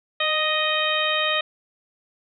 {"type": "harmonic tone with a mistuned harmonic", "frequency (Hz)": 622.3, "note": "D#5", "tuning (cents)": 0, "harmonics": [1, 2, 3, 4, 5, 6], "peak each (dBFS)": [-27, -27, -27, -27, -27, -27], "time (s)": [0.2, 1.41], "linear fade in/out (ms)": 5, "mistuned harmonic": 1, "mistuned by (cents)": -24, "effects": []}